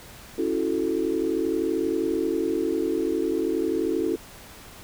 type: chord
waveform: sine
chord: F# minor seventh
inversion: second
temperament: equal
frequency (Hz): 277.2 / 329.6 / 370 / 440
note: C#4 / E4 / F#4 / A4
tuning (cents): 0 / 0 / 0 / 0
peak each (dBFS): -30 / -26 / -28 / -28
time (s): 0.38-4.16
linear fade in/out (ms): 5
effects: pink hiss -45 dBFS RMS until 4.83 s

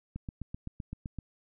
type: click train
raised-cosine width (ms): 5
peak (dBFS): -25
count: 9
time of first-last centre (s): 0.16-1.187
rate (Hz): 7.79
effects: none

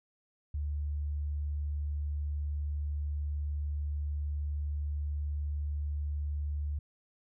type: tone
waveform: sine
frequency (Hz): 73.42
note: D2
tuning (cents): 0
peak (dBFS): -31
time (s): 0.54-6.79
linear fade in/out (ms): 5
effects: none

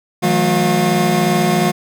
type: tone cluster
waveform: square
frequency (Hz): 160.5 / 183.3 / 217.6 / 360.6 / 712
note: E3 / F#3 / A3 / F#4 / F5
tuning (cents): -46 / -16 / -19 / -45 / +33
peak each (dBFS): -20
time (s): 0.22-1.72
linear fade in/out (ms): 20
effects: none

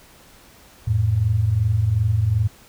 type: tone pair together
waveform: sine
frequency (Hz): 87.31 / 110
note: F2 / A2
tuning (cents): 0 / 0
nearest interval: major third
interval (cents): 400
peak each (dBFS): -22 / -17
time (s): 0.87-2.48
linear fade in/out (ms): 10
effects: pink hiss -49 dBFS RMS until 2.68 s

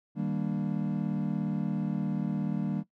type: chord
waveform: triangle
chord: Eb major seventh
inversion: none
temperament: equal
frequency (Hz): 155.56 / 196 / 233.1 / 293.7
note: Eb3 / G3 / Bb3 / D4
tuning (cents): 0 / 0 / 0 / 0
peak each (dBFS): -31 / -30 / -32 / -35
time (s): 0.15-2.84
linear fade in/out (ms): 50
effects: noise-tail reverb RT60 0.1 s tail -17 dB re dry

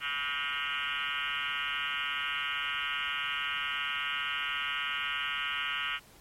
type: tone with frequency modulation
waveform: sine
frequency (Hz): 2146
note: C7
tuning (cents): +43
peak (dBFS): -30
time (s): 0-6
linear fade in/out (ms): 50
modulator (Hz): 144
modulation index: 6.5
effects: pink hiss -57 dBFS RMS until 6.2 s + MP3 64 kbps

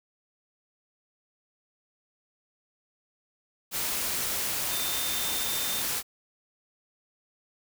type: tone in noise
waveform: sine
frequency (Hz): 3600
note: A7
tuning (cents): +39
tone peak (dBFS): -35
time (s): 4.69-5.84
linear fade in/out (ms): 50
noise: white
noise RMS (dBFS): -30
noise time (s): 3.71-6.03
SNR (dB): -8
effects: none

